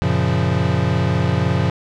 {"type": "chord", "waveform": "square", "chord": "Gb major seventh", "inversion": "none", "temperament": "equal with one note detuned", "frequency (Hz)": [93.03, 116.54, 138.59, 174.61], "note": ["Gb2", "Bb2", "Db3", "F3"], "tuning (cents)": [10, 0, 0, 0], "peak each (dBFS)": -22, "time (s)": [0.02, 1.7], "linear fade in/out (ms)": 0, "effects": ["low-pass 4000 Hz 12 dB/octave"]}